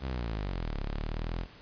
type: linear two-way sweep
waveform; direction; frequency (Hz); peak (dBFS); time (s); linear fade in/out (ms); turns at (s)
sawtooth; down then up; 68.9 to 34 to 43.54; -28; 0-1.47; 50; 0.79
effects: pink hiss -53 dBFS RMS until 1.61 s + resampled to 11025 Hz